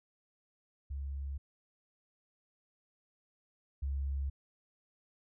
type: tone pair in turn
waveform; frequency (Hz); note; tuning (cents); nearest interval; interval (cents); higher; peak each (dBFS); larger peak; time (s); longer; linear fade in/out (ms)
sine; 69.3 / 68.9; C#2 / C#2; 0 / -10; unison; 10; first; -36 / -32; second; 0.9-1.38 / 3.82-4.3; neither; 10
effects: none